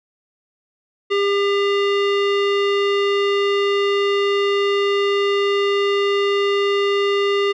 square tone with low-pass filter, 401.3 Hz, G4, 41 cents sharp, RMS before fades -18 dBFS, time 1.1-7.53 s, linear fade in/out 20 ms, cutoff 3100 Hz, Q 1.8, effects none

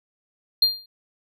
triangle tone with exponential decay, 4200 Hz, C8, 6 cents sharp, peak -10 dBFS, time 0.62-0.86 s, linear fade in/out 5 ms, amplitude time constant 51 ms, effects none

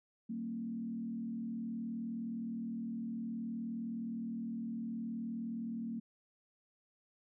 sine tone with frequency modulation, 228.3 Hz, A#3, 36 cents flat, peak -37 dBFS, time 0.29-6 s, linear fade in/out 10 ms, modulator 39.4 Hz, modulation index 0.7, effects none

